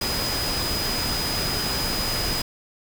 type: tone in noise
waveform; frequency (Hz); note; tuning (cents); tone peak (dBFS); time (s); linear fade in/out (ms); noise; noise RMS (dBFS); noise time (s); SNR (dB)
sine; 4978; D#8; 0; -27; 0.01-2.42; 5; pink; -27; 0.01-2.42; -3
effects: none